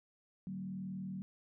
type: tone with frequency modulation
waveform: sine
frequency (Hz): 188.7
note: F#3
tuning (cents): +34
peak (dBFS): -39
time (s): 0.47-1.22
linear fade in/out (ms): 0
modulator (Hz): 40.5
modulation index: 0.72
effects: none